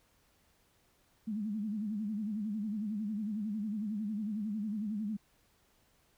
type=tone with vibrato; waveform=sine; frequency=211.3 Hz; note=G#3; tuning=30 cents sharp; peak=-33 dBFS; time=1.27-5.17 s; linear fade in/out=10 ms; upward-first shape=sine; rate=11 Hz; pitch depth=100 cents each way; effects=pink hiss -70 dBFS RMS until 6.17 s